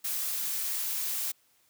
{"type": "noise", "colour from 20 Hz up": "blue", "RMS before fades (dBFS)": -32, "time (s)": [0.04, 1.32], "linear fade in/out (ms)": 10, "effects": ["white hiss -67 dBFS RMS until 1.69 s", "high-pass 60 Hz 12 dB/octave"]}